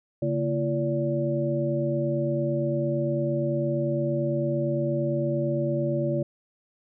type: tone cluster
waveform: sine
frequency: 140.7 / 229.5 / 341 / 575 Hz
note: C#3 / A#3 / F4 / D5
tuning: +26 / -27 / -41 / -37 cents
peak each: -27 / -32 / -29 / -28 dBFS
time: 0.22-6.23 s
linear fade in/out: 5 ms
effects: none